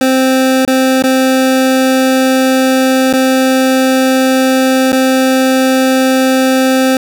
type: tone with dropouts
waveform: 25% pulse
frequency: 261.6 Hz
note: C4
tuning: in tune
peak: -4 dBFS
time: 0.01-6.97 s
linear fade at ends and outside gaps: 2 ms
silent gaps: 0.651-0.676 / 1.024-1.038 / 3.128-3.136 / 4.92-4.928 s
effects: none